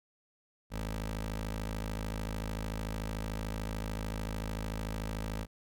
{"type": "tone with notch filter", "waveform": "15% pulse", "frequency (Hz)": 53.5, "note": "A1", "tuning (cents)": -48, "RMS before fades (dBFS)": -37, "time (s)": [0.7, 5.47], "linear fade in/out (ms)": 50, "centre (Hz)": 130, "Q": 1.8, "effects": []}